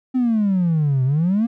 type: exponential two-way sweep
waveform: triangle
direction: down then up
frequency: 261.6 to 126.7 to 240.1 Hz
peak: -12 dBFS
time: 0.14-1.47 s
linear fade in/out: 20 ms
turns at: 1.04 s
effects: tanh soft clip ceiling -11 dBFS